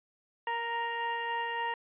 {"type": "tone pair together", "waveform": "25% pulse", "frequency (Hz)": [467.9, 932.3], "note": ["A#4", "A#5"], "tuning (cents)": [6, 0], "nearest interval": "octave", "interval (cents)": 1194, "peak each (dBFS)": [-36, -28], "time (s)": [0.47, 1.74], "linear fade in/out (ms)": 2, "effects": ["resampled to 8000 Hz"]}